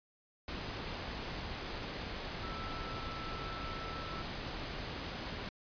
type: tone in noise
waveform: sine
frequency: 1323 Hz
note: E6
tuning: 6 cents sharp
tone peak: -45 dBFS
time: 2.43-4.22 s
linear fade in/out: 2 ms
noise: pink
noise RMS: -41 dBFS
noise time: 0.48-5.49 s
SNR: -7 dB
effects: resampled to 11025 Hz